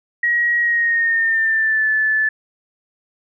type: tone with pitch glide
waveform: sine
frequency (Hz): 1900 to 1742.3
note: A#6 to A6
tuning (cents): +33 to -17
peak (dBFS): -14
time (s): 0.23-2.29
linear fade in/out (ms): 5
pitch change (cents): -150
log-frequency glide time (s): 0.6-1.88
effects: none